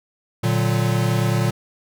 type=chord; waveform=square; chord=Bb augmented; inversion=none; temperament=equal; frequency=116.54 / 146.83 / 185 Hz; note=Bb2 / D3 / F#3; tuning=0 / 0 / 0 cents; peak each=-20 / -24 / -25 dBFS; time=0.43-1.51 s; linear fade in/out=10 ms; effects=none